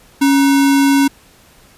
sine tone with sample-and-hold, 277.3 Hz, C#4, 1 cent sharp, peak -8 dBFS, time 0.21-1.08 s, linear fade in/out 10 ms, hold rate 1225 Hz, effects pink hiss -47 dBFS RMS until 1.77 s + resampled to 32000 Hz

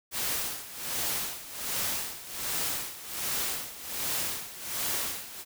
white noise with tremolo, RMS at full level -30 dBFS, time 0.11-5.45 s, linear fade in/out 50 ms, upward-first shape sine, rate 1.3 Hz, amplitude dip 80%, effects none

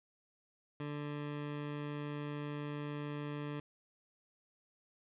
20% pulse tone, 146.83 Hz, D3, in tune, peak -34 dBFS, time 0.8-3.6 s, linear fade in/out 2 ms, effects resampled to 8000 Hz + 12-bit

